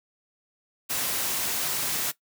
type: noise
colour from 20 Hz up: white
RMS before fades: -28 dBFS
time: 0.89-2.12 s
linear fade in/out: 20 ms
effects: noise-tail reverb RT60 0.1 s tail -17 dB re dry + high-pass 80 Hz 12 dB/octave